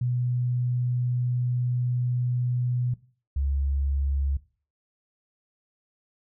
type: tone pair in turn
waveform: sine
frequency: 123.47 / 69.3 Hz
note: B2 / C#2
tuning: 0 / 0 cents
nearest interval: minor seventh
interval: 1000 cents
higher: first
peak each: -23 dBFS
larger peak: neither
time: 0.01-2.94 / 3.36-4.37 s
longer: first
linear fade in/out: 5 ms
effects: noise-tail reverb RT60 0.4 s tail -18 dB re dry